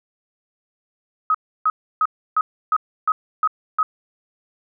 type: tone bursts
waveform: sine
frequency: 1267 Hz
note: D#6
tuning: 31 cents sharp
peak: -14 dBFS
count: 8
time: 1.3-3.83 s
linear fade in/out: 2 ms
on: 45 ms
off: 310 ms
effects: none